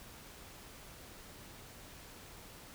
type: silence
effects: pink hiss -53 dBFS RMS until 2.74 s